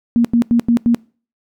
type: tone bursts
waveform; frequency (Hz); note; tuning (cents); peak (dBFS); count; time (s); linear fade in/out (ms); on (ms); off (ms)
sine; 235.3; A#3; +16; -9; 5; 0.16-0.946; 0; 86; 89
effects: noise-tail reverb RT60 0.4 s tail -24 dB re dry